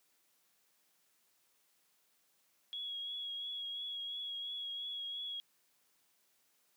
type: tone with vibrato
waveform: sine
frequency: 3329 Hz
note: G#7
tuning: 3 cents sharp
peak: -39 dBFS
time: 2.73-5.4 s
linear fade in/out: 0 ms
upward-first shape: triangle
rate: 2.9 Hz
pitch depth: 29 cents each way
effects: white hiss -74 dBFS RMS until 6.76 s + high-pass 150 Hz 12 dB/octave